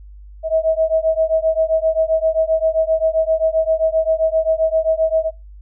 sine beating tone pair, 638 / 645.6 Hz, D#5 / E5, +43 / -36 cents, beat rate 7.6 Hz, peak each -17 dBFS, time 0.43-5.31 s, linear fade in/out 50 ms, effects noise-tail reverb RT60 0.2 s tail -20 dB re dry + added 50 Hz sine -36 dBFS peak until 5.61 s

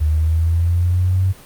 sine linear sweep, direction up, 75.6 to 95.2 Hz, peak -13 dBFS, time 0-1.33 s, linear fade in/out 20 ms, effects pink hiss -42 dBFS RMS until 1.45 s + Opus 32 kbps

